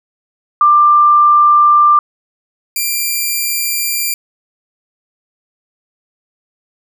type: tone pair in turn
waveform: sine / 5% pulse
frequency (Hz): 1187 / 2374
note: D6 / D7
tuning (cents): +18 / +18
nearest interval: octave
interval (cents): 1200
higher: second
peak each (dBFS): -5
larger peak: neither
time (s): 0.61-1.99 / 2.76-4.14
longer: neither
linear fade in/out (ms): 2
effects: none